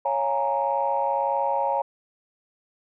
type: chord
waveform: sine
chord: Bb minor seventh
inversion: first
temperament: equal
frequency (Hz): 554.4 / 698.5 / 830.6 / 932.3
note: Db5 / F5 / Ab5 / Bb5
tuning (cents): 0 / 0 / 0 / 0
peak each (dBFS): -26 / -31 / -26 / -25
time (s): 0.05-1.82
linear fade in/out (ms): 5
effects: tanh soft clip ceiling -12 dBFS